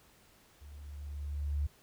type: tone with level ramp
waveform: sine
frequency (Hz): 72.5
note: D2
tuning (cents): -22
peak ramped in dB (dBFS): -48 to -28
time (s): 0.61-1.67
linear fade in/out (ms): 10
effects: pink hiss -63 dBFS RMS until 1.82 s